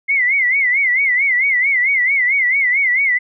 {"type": "tone with vibrato", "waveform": "sine", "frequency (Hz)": 2093, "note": "C7", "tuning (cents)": 0, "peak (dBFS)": -12, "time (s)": [0.08, 3.19], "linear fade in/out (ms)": 20, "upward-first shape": "sine", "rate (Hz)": 4.5, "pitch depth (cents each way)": 130, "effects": []}